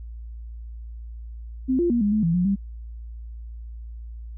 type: tone with pitch steps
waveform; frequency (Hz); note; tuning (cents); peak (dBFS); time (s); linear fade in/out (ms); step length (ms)
sine; 259.8 / 346.7 / 237.7 / 205.4 / 214.2 / 166.9 / 178.5 / 197.6; C4 / F4 / A#3 / G#3 / A3 / E3 / F3 / G3; -12 / -13 / +34 / -19 / -46 / +22 / +38 / +14; -18; 1.68-2.56; 20; 110
effects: added 57 Hz sine -34 dBFS peak until 4.37 s